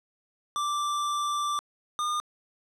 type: tone pair in turn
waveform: square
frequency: 1174.7 / 1214 Hz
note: D6 / D#6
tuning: 0 / -43 cents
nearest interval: minor second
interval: 57 cents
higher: second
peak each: -27 / -27 dBFS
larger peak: neither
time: 0.56-1.59 / 1.99-2.2 s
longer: first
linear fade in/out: 0 ms
effects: low-pass 9000 Hz 12 dB/octave